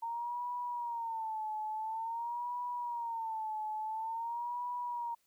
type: tone with vibrato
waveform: sine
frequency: 916 Hz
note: A#5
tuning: 31 cents flat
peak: -35 dBFS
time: 0.02-5.15 s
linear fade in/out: 10 ms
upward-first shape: sine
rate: 0.48 Hz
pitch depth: 110 cents each way
effects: white hiss -75 dBFS RMS until 5.26 s